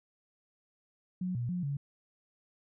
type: tone with pitch steps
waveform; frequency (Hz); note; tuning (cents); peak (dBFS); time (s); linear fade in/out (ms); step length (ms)
sine; 182.6 / 120.4 / 178.6 / 141.2; F#3 / B2 / F3 / C#3; -23 / -44 / +39 / +32; -31; 1.21-1.77; 5; 140
effects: none